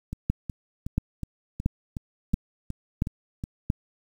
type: two click trains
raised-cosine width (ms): 5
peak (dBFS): -10 / -19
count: 6 / 10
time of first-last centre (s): 0.3-3.701 / 0.13-3.439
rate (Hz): 1.47 / 2.72
effects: 8-bit